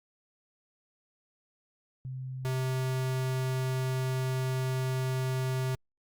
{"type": "tone pair in turn", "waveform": ["sine", "square"], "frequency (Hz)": [130, 130], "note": ["C3", "C3"], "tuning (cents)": [-11, -11], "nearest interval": "unison", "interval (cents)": 0, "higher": "neither", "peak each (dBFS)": [-35, -29], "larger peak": "second", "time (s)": [[2.05, 2.45], [2.45, 5.75]], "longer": "second", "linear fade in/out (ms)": 0, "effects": ["Opus 48 kbps"]}